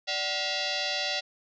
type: tone with frequency modulation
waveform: sine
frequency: 588 Hz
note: D5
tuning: 2 cents sharp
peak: -27 dBFS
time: 0.07-1.21 s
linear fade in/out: 20 ms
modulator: 671 Hz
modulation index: 7
effects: none